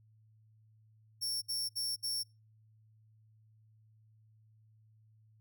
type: tone bursts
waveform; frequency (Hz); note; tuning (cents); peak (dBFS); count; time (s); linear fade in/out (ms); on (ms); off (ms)
sawtooth; 5460; F8; -40; -31; 4; 1.21-2.236; 20; 210; 62
effects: noise-tail reverb RT60 0.3 s tail -25 dB re dry + added 109 Hz sine -62 dBFS peak until 5.4 s